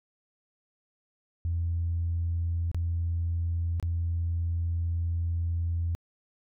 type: tone with dropouts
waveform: sine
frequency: 84.6 Hz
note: E2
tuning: 45 cents sharp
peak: -25 dBFS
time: 1.45-5.95 s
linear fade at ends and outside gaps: 0 ms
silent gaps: 2.715-2.746 / 3.799-3.827 s
effects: tanh soft clip ceiling -21 dBFS